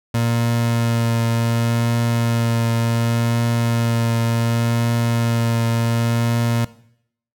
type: tone with vibrato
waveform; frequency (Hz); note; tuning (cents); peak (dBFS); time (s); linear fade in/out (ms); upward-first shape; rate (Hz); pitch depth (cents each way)
30% pulse; 116.54; A#2; 0; -14; 0.14-6.65; 5; triangle; 0.68; 15
effects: noise-tail reverb RT60 0.7 s tail -18 dB re dry